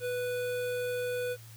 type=tone with notch filter; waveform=square; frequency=493.9 Hz; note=B4; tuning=in tune; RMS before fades=-33 dBFS; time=0-1.37 s; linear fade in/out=50 ms; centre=5600 Hz; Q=1.3; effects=added 113 Hz sine -48 dBFS peak until 1.56 s + white hiss -55 dBFS RMS until 1.56 s